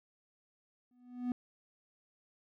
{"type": "tone with exponential growth", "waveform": "triangle", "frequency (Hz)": 246.9, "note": "B3", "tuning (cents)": 0, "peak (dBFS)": -27, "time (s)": [0.91, 1.32], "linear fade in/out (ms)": 2, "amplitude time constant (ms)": 87, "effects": []}